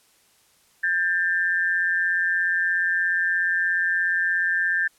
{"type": "tone pair together", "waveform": "sine", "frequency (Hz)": [1600, 1776.9], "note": ["G6", "A6"], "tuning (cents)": [35, 17], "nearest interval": "major second", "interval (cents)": 182, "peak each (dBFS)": [-23, -22], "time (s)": [0.83, 4.88], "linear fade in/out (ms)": 10, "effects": ["white hiss -60 dBFS RMS until 4.98 s", "low-pass 12000 Hz 12 dB/octave"]}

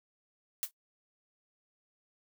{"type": "noise with exponential decay", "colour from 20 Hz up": "blue", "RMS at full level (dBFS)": -29, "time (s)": [0.63, 0.71], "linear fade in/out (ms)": 0, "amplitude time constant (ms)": 16, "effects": ["noise-tail reverb RT60 0.1 s tail -19 dB re dry"]}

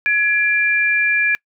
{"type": "tone pair together", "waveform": "sine", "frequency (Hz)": [1681, 2370], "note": ["G#6", "D7"], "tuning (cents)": [20, 15], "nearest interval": "tritone", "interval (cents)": 595, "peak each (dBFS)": -16, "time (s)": [0.06, 1.35], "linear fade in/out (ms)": 0, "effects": ["noise-tail reverb RT60 0.1 s tail -26 dB re dry"]}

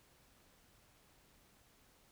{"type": "silence", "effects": ["pink hiss -68 dBFS RMS until 2.11 s"]}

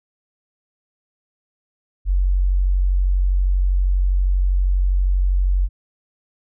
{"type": "tone", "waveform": "sine", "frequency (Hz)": 46.25, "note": "F#1", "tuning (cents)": 0, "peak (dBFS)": -14, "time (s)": [2.05, 5.69], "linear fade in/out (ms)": 50, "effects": []}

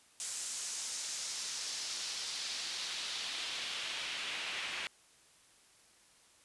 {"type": "noise with band-pass filter sweep", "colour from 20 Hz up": "pink", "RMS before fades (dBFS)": -40, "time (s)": [0.2, 4.87], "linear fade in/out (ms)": 0, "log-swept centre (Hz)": [7800, 2500], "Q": 1.7, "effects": ["white hiss -64 dBFS RMS until 6.44 s", "resampled to 24000 Hz"]}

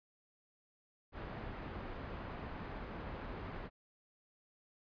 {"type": "low-pass noise", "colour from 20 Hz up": "pink", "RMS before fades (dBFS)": -45, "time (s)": [1.12, 3.7], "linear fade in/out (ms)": 50, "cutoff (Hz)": 1700, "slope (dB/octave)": 12, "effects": ["resampled to 11025 Hz"]}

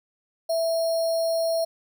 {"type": "tone with sample-and-hold", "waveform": "sine", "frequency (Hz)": 659.3, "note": "E5", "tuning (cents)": 0, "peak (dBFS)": -21, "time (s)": [0.49, 1.65], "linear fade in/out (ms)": 10, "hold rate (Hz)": 4900, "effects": []}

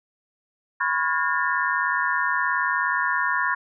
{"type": "tone cluster", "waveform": "sine", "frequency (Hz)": [995, 1094, 1425, 1644, 1801], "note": ["B5", "C#6", "F6", "G#6", "A6"], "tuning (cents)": [13, -23, 34, -18, 40], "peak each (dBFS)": -27, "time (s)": [0.8, 3.55], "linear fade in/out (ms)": 10, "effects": []}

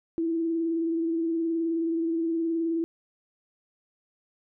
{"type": "tone with vibrato", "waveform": "sine", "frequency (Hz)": 330, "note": "E4", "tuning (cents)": 2, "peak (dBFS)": -24, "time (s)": [0.18, 2.84], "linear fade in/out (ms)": 0, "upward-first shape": "sine", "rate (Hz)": 19, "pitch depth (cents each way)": 29, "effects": []}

